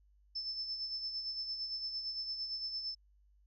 sine tone with tremolo, 5274 Hz, E8, in tune, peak -35 dBFS, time 0.35-2.95 s, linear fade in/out 10 ms, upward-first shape sine, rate 8.8 Hz, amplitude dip 50%, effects added 50 Hz sine -64 dBFS peak until 3.46 s

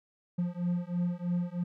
triangle beating tone pair, 174.4 / 177.5 Hz, F3 / F3, -2 / +28 cents, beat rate 3.1 Hz, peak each -30 dBFS, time 0.38-1.64 s, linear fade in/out 10 ms, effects none

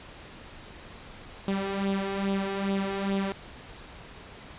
sawtooth tone with flanger, 196 Hz, G3, in tune, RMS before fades -29 dBFS, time 1.48-3.32 s, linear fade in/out 0 ms, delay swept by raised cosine 0.25 to 2.45 ms, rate 2.4 Hz, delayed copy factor +0.6, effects pink hiss -46 dBFS RMS until 4.58 s + resampled to 8000 Hz

